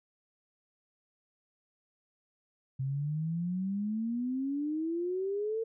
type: exponential sweep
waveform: sine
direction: up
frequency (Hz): 130.81 to 457.5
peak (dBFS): -30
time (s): 2.79-5.64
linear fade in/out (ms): 10
effects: none